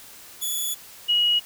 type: tone pair in turn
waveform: 5% pulse / sine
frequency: 3426 / 2902 Hz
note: A7 / F#7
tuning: -47 / -34 cents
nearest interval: minor third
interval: 287 cents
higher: first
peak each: -17 dBFS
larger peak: neither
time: 0.41-0.75 / 1.08-1.4 s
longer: first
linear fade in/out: 20 ms
effects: white hiss -45 dBFS RMS until 1.45 s